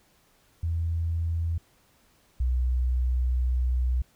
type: tone pair in turn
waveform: sine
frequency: 83 / 62.52 Hz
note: E2 / B1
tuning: +12 / +22 cents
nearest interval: perfect fourth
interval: 490 cents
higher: first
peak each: -24 / -21 dBFS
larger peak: second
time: 0.63-1.58 / 2.4-4.02 s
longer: second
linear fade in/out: 5 ms
effects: tanh soft clip ceiling -17 dBFS + pink hiss -63 dBFS RMS until 4.15 s